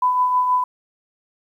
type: tone with tremolo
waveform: sine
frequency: 1000 Hz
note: B5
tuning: 21 cents sharp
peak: -13 dBFS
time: 0.02-0.64 s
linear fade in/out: 5 ms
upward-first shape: triangle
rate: 6.3 Hz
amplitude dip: 45%
effects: 9-bit